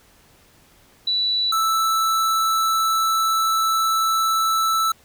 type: tone pair in turn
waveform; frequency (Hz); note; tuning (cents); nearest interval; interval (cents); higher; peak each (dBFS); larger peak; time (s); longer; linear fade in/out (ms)
sine / square; 3951 / 1318.5; B7 / E6; 0 / 0; octave + perfect fifth; 1900; first; -18; neither; 1.07-1.52 / 1.52-4.92; second; 5
effects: pink hiss -54 dBFS RMS until 5.04 s